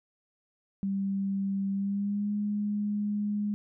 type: tone with pitch glide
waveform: sine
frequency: 196 to 207.1 Hz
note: G3 to G#3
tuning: 0 to -5 cents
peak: -27 dBFS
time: 0.83-3.54 s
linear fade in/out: 0 ms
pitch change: +95 cents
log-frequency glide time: 1.72-2.33 s
effects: none